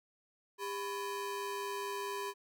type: ring-modulated tone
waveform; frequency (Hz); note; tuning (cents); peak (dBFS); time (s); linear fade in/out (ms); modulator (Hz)
40% pulse; 698.5; F5; 0; -33; 0.58-2.34; 50; 297
effects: none